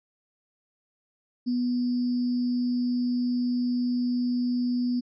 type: tone with sample-and-hold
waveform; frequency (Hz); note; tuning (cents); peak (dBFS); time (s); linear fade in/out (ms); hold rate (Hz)
sine; 245.6; B3; -9; -23; 1.46-5.01; 20; 4900
effects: resampled to 16000 Hz